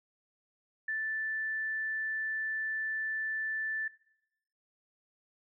sine tone, 1760 Hz, A6, in tune, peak -31 dBFS, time 0.88-3.88 s, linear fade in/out 5 ms, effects noise-tail reverb RT60 0.8 s tail -20 dB re dry

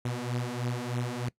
sawtooth beating tone pair, 120.5 / 123.7 Hz, B2 / B2, -42 / +3 cents, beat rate 3.2 Hz, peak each -30 / -29 dBFS, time 0.05-1.29 s, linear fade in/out 5 ms, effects noise-tail reverb RT60 0.1 s tail -21 dB re dry + low-pass 11000 Hz 12 dB/octave

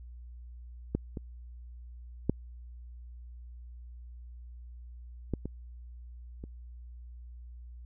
clicks, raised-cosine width 3 ms, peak -15 / -24 / -12 / -17 / -23 / -29 dBFS, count 6, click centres 0.95 / 1.172 / 2.296 / 5.337 / 5.456 / 6.439 s, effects added 60 Hz sine -44 dBFS peak until 7.85 s

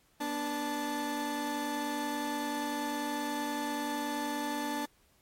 35% pulse tone cluster, 242.5 / 292.9 / 875 Hz, B3 / D4 / A5, -31 / -5 / -10 cents, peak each -38 / -34 / -34 dBFS, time 0.2-4.86 s, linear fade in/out 10 ms, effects pink hiss -67 dBFS RMS until 5.21 s + MP3 64 kbps

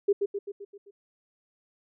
sine tone with echo, 402.5 Hz, G4, 46 cents sharp, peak -18 dBFS, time 0.08-0.13 s, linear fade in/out 10 ms, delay 130 ms, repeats 6, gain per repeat -5 dB, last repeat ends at 0.91 s, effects none

